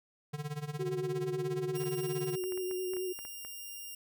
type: tone with tremolo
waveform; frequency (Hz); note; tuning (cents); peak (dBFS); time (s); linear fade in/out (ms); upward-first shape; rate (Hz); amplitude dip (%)
square; 148.2; D3; +16; -34; 0.33-2.36; 10; sine; 17; 85
type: tone with vibrato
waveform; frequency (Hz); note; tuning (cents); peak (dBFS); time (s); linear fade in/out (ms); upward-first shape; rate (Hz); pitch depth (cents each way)
sine; 370; F#4; 0; -33; 0.79-3.13; 10; sine; 9; 30
type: tone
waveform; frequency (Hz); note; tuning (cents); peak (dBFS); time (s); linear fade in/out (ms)
5% pulse; 2798; F7; +3; -33; 1.75-3.95; 5
type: clicks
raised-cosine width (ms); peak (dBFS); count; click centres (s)
0.5; -33; 10; 1.837 / 2.439 / 2.522 / 2.576 / 2.712 / 2.936 / 2.968 / 3.19 / 3.251 / 3.449
effects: none